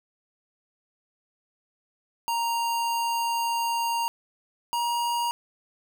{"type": "tone pair in turn", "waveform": "square", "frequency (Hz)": [932.3, 947], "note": ["A#5", "A#5"], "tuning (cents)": [0, 27], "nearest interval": "unison", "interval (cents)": 27, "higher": "second", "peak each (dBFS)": -25, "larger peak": "neither", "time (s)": [[2.28, 4.08], [4.73, 5.31]], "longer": "first", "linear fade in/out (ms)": 0, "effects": []}